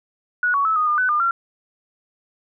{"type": "tone with pitch steps", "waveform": "sine", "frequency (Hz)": [1462, 1122, 1303, 1238, 1208, 1502, 1206, 1370], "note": ["F#6", "C#6", "E6", "D#6", "D6", "F#6", "D6", "F6"], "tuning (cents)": [-21, 21, -20, -9, 48, 26, 46, -34], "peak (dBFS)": -16, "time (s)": [0.43, 1.31], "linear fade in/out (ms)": 2, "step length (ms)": 110, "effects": []}